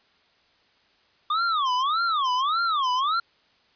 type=tone with vibrato; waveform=square; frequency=1174.7 Hz; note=D6; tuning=in tune; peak=-22 dBFS; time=1.3-3.2 s; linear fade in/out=5 ms; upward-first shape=sine; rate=1.7 Hz; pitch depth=290 cents each way; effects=white hiss -62 dBFS RMS until 3.75 s + resampled to 11025 Hz